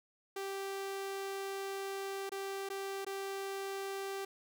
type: tone with dropouts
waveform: sawtooth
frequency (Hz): 391.2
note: G4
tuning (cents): -4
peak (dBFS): -34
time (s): 0.36-4.25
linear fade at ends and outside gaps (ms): 5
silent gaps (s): 2.294-2.318 / 2.69-2.7 / 3.048-3.065
effects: none